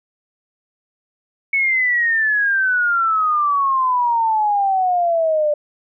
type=exponential sweep; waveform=sine; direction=down; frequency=2222 to 587.3 Hz; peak=-14 dBFS; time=1.53-5.54 s; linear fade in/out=5 ms; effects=none